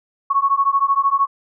sine beating tone pair, 1100 / 1113 Hz, C#6 / C#6, -14 / +7 cents, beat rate 13 Hz, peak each -17 dBFS, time 0.3-1.27 s, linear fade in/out 10 ms, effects none

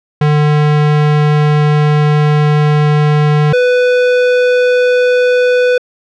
square tone pair in turn, 149.6 / 496.8 Hz, D3 / B4, +32 / +10 cents, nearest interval octave + major sixth, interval 2078 cents, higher second, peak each -8 dBFS, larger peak neither, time 0.21-3.53 / 3.53-5.78 s, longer first, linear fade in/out 5 ms, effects low-pass 3000 Hz 12 dB/octave

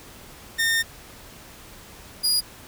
sawtooth tone pair in turn, 1824 / 4882 Hz, A#6 / D#8, -38 / -34 cents, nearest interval octave + perfect fourth, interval 1704 cents, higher second, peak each -16 dBFS, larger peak neither, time 0.58-0.83 / 2.23-2.41 s, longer first, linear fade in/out 20 ms, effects pink hiss -45 dBFS RMS until 2.67 s

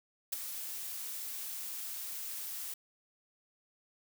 blue noise with ADSR envelope, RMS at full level -31 dBFS, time 0.32-2.74 s, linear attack 12 ms, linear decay 12 ms, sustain -10 dB, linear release 4 ms, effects none

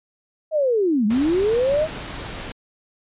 sine linear two-way sweep, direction down then up, 646 to 200 to 646 Hz, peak -16 dBFS, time 0.51-1.88 s, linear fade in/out 50 ms, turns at 1.06 s
pink noise, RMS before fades -32 dBFS, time 1.1-2.52 s, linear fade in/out 5 ms
effects resampled to 8000 Hz

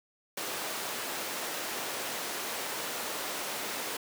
pink high-pass noise, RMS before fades -36 dBFS, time 0.37-3.97 s, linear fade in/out 5 ms, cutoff 390 Hz, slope 12 dB/octave, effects none

